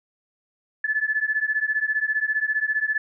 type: beating tone pair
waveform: sine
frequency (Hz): 1724 / 1739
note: A6 / A6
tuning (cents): -36 / -21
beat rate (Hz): 15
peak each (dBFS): -24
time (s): 0.84-2.98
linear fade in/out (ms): 5
effects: none